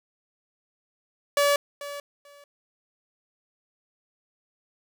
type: tone with echo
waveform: sawtooth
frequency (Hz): 573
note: D5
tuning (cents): -43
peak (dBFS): -15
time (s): 1.37-1.56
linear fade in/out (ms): 2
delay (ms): 440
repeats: 2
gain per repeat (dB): -15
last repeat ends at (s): 2.44
effects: none